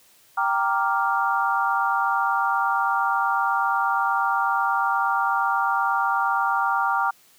sine chord, G minor seventh, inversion none, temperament equal, 784 / 932.3 / 1174.7 / 1396.9 Hz, G5 / Bb5 / D6 / F6, 0 / 0 / 0 / 0 cents, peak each -25 dBFS, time 0.37-7.11 s, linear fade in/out 10 ms, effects white hiss -56 dBFS RMS until 7.38 s + high-pass 60 Hz 12 dB/octave

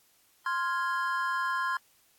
triangle chord, F minor, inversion second, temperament equal, 1046.5 / 1396.9 / 1661.2 Hz, C6 / F6 / Ab6, 0 / 0 / 0 cents, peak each -28 / -32 / -32 dBFS, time 0.46-1.77 s, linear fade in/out 2 ms, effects white hiss -65 dBFS RMS until 2.18 s + AAC 64 kbps

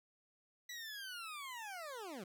20% pulse linear sweep, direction down, 1975.5 to 168.5 Hz, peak -40 dBFS, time 0.69-2.24 s, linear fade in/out 5 ms, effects none

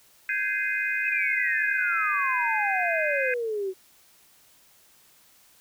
sine chord, Ab major seventh, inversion third, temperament just, 1557.4 / 1661.2 / 2077 / 2492 Hz, G6 / Ab6 / C7 / Eb7, -12 / 0 / -13 / +2 cents, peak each -30 dBFS, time 0.29-3.34 s, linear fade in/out 2 ms
sine exponential sweep, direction down, 2637 to 368.5 Hz, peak -26 dBFS, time 1.03-3.74 s, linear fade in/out 50 ms
effects white hiss -58 dBFS RMS until 5.6 s

